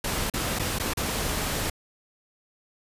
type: noise with dropouts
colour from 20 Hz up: pink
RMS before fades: -28 dBFS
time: 0.04-1.7 s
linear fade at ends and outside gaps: 5 ms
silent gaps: 0.3-0.337 / 0.589-0.594 / 0.788-0.797 / 0.936-0.971 s
effects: resampled to 32000 Hz